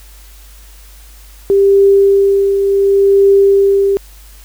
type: tone with tremolo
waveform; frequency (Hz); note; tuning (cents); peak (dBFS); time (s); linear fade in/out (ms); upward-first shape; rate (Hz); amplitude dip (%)
sine; 395.5; G4; +15; -4; 1.5-3.97; 0; triangle; 0.69; 50
effects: added 50 Hz sine -36 dBFS peak until 4.44 s + white hiss -43 dBFS RMS until 4.44 s